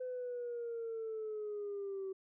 sine linear sweep, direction down, 509 to 380.5 Hz, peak -37 dBFS, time 0-2.13 s, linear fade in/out 10 ms, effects tanh soft clip ceiling -35 dBFS

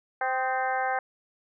harmonic tone with a mistuned harmonic, 260 Hz, C4, 11 cents flat, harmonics 2 / 3 / 4 / 5 / 6 / 7 / 8, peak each -34 / -27 / -37 / -37 / -32 / -37 / -41 dBFS, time 0.21-0.99 s, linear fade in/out 2 ms, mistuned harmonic 5, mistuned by -54 cents, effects none

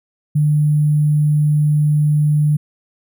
sine tone with sample-and-hold, 150 Hz, D3, 37 cents sharp, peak -11 dBFS, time 0.35-2.57 s, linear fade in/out 10 ms, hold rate 11025 Hz, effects none

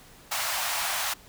pink high-pass noise, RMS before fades -29 dBFS, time 0.31-1.14 s, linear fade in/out 10 ms, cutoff 670 Hz, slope 48 dB/octave, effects pink hiss -52 dBFS RMS until 1.28 s

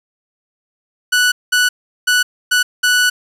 sawtooth tone bursts at uneven times, 1480 Hz, F#6, in tune, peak -7 dBFS, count 5, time 1.12-1.32 / 1.52-1.69 / 2.07-2.23 / 2.51-2.63 / 2.83-3.1 s, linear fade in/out 10 ms, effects low-pass 12000 Hz 12 dB/octave + 7-bit

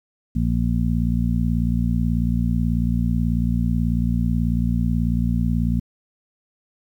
harmonic tone, 58.27 Hz, A#1, in tune, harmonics 1 / 2 / 3 / 4, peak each -22 / -24 / -23 / -24 dBFS, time 0.35-5.8 s, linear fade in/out 10 ms, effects 9-bit

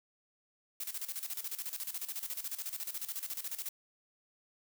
blue noise with tremolo, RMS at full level -38 dBFS, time 0.8-3.69 s, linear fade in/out 5 ms, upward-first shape square, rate 14 Hz, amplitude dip 75%, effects none

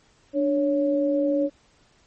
sine tone pair together, 293.9 / 557 Hz, D4 / C#5, +1 / +8 cents, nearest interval major seventh, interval 1107 cents, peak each -22 dBFS, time 0.33-1.5 s, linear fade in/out 50 ms, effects pink hiss -60 dBFS RMS until 2.06 s + MP3 32 kbps

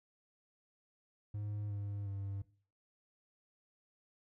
triangle tone with pitch steps, 104 / 101.39 / 98.85 Hz, G#2 / G#2 / G2, +3 / -41 / +15 cents, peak -36 dBFS, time 1.34-2.42 s, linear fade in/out 5 ms, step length 360 ms, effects noise-tail reverb RT60 0.4 s tail -17 dB re dry

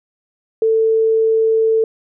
sine tone, 445.1 Hz, A4, 20 cents sharp, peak -11 dBFS, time 0.62-1.84 s, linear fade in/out 2 ms, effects none

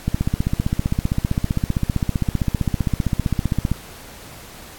click train, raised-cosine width 5 ms, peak -6 dBFS, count 57, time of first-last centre 0.08-3.716 s, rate 15.4 Hz, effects pink hiss -40 dBFS RMS until 4.78 s + AAC 64 kbps

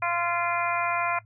harmonic tone, 345.2 Hz, F4, 20 cents flat, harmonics 2 / 3 / 4 / 5 / 6 / 7, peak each -30 / -29 / -30 / -36 / -34 / -31 dBFS, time 0.02-1.19 s, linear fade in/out 5 ms, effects noise-tail reverb RT60 0.1 s tail -19 dB re dry + added 108 Hz sine -51 dBFS peak until 1.25 s

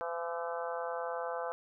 harmonic tone with a mistuned harmonic, 169.5 Hz, E3, 49 cents sharp, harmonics 3 / 4 / 5 / 6 / 7 / 8 / 9, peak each -38 / -40 / -42 / -44 / -45 / -46 / -47 dBFS, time 0.01-1.52 s, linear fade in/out 0 ms, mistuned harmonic 8, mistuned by -51 cents, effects none

